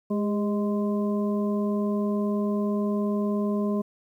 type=harmonic tone with a mistuned harmonic; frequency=207.7 Hz; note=G#3; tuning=in tune; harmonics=1 / 2 / 3 / 5; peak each=-24 / -30 / -34 / -38 dBFS; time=0.1-3.82 s; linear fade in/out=10 ms; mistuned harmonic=2; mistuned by=-44 cents; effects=10-bit